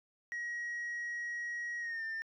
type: tone with pitch glide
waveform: sine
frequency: 1900 to 1797.5 Hz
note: A#6 to A6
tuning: +33 to +36 cents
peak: -34 dBFS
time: 0.32-2.22 s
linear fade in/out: 0 ms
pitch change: -97 cents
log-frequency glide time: 1.79-2.04 s
effects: tanh soft clip ceiling -35 dBFS